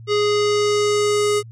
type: tone with low-pass filter sweep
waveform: square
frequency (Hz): 415.3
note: G#4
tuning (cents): 0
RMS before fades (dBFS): -18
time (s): 0.07-1.43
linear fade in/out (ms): 50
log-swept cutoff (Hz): 4500 to 9000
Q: 1.8
effects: added 114 Hz sine -36 dBFS peak until 1.51 s